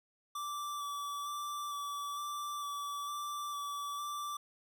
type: tone with vibrato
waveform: square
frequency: 1161 Hz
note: D6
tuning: 20 cents flat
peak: -38 dBFS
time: 0.35-4.37 s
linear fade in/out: 5 ms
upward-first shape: square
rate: 1.1 Hz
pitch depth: 14 cents each way
effects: none